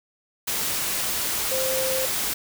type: tone in noise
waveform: sine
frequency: 523.3 Hz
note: C5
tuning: in tune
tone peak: -25 dBFS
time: 1.51-2.06 s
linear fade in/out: 10 ms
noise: white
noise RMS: -26 dBFS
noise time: 0.47-2.34 s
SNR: -2 dB
effects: none